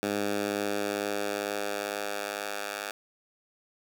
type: tone with high-pass filter sweep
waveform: 10% pulse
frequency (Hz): 102.2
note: G#2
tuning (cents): -27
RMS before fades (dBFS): -32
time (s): 0.03-2.91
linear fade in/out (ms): 0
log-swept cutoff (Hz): 230 to 920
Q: 0.89
effects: none